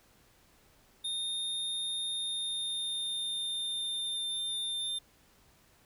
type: tone with pitch glide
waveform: square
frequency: 3660 to 3601 Hz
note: A#7 to A7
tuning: -32 to +39 cents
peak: -33 dBFS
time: 1.04-4.99 s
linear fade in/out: 10 ms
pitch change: -29 cents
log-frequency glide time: 2.09-4.27 s
effects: pink hiss -64 dBFS RMS until 5.85 s